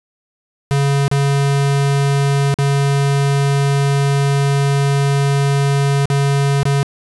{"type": "tone with dropouts", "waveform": "square", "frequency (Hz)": 140, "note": "C#3", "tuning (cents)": 18, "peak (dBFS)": -13, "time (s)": [0.71, 6.83], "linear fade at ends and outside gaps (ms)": 0, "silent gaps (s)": [[1.08, 1.114], [2.541, 2.587], [6.056, 6.101], [6.631, 6.654]], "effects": ["resampled to 24000 Hz", "9-bit"]}